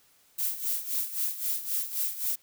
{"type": "noise with tremolo", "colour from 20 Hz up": "violet", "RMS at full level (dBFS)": -28, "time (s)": [0.38, 2.36], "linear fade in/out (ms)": 10, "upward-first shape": "sine", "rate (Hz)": 3.8, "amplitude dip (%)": 75, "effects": ["white hiss -63 dBFS RMS until 2.42 s"]}